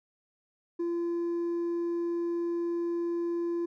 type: tone with hard clipping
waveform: triangle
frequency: 342.1 Hz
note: F4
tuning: 36 cents flat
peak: -27 dBFS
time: 0.79-3.66 s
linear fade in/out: 10 ms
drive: 1 dB
effects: none